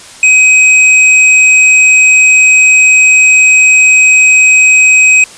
square tone, 2526 Hz, D#7, 26 cents sharp, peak -3 dBFS, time 0.23-5.24 s, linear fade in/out 2 ms, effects white hiss -32 dBFS RMS until 5.37 s + resampled to 22050 Hz

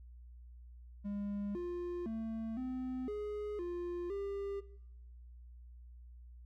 triangle tone with pitch steps, 203 / 351.7 / 223.9 / 256.3 / 417.7 / 350.4 / 398.5 Hz, G#3 / F4 / A3 / C4 / G#4 / F4 / G4, -39 / +12 / +30 / -36 / +10 / +6 / +28 cents, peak -35 dBFS, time 1.04-4.61 s, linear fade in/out 20 ms, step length 510 ms, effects noise-tail reverb RT60 0.9 s tail -19 dB re dry + added 60 Hz sine -51 dBFS peak until 6.45 s

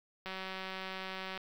click train, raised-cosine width 0.3 ms, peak -25 dBFS, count 212, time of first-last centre 0.26-1.376 s, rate 189 Hz, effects 9-bit

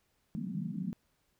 white band-pass noise, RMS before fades -37 dBFS, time 0.35-0.93 s, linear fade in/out 0 ms, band 160 to 220 Hz, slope 48 dB/octave, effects pink hiss -75 dBFS RMS until 1.39 s

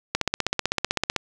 click train, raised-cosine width 0.2 ms, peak -4 dBFS, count 17, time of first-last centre 0.15-1.163 s, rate 15.8 Hz, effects none

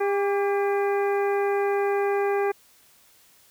harmonic tone with a mistuned harmonic, 401.7 Hz, G4, 42 cents sharp, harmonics 1 / 2 / 3 / 4 / 5 / 6, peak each -22 / -28 / -35 / -35 / -38 / -40 dBFS, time 0-2.52 s, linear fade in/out 10 ms, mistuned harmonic 3, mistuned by -54 cents, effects white hiss -57 dBFS RMS until 3.5 s

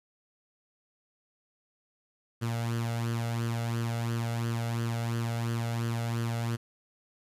sawtooth tone with flanger, 116.3 Hz, A#2, 4 cents flat, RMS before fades -31 dBFS, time 2.41-6.57 s, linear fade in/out 20 ms, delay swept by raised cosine 0.64 to 1.47 ms, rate 2.9 Hz, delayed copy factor +0.6, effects resampled to 32000 Hz + 10-bit

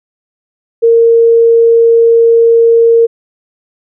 sine tone, 461.4 Hz, A#4, 18 cents flat, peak -3 dBFS, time 0.82-3.07 s, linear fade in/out 20 ms, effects none

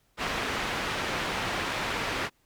white low-pass noise, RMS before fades -31 dBFS, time 0.17-2.3 s, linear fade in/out 50 ms, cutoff 2300 Hz, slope 12 dB/octave, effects pink hiss -69 dBFS RMS until 2.45 s

